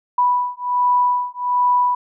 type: beating tone pair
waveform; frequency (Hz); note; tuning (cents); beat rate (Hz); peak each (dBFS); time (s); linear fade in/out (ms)
sine; 985 / 986.3; B5 / B5; -5 / -3; 1.3; -18; 0.18-1.95; 5
effects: none